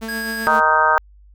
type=tone with tremolo; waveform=sawtooth; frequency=223.6 Hz; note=A3; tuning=28 cents sharp; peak=-21 dBFS; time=0.01-0.61 s; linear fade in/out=20 ms; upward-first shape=triangle; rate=7.8 Hz; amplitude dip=45%
type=tone; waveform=square; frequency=1641 Hz; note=G#6; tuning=21 cents flat; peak=-25 dBFS; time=0.08-0.48 s; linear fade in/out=10 ms
type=harmonic tone; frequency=155.8 Hz; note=D#3; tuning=3 cents sharp; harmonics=3 / 4 / 5 / 6 / 7 / 8 / 9 / 10; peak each=-29 / -22 / -25 / -17 / -27 / -17 / -28 / -18 dBFS; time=0.47-0.98 s; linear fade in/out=0 ms
effects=added 50 Hz sine -44 dBFS peak until 1.34 s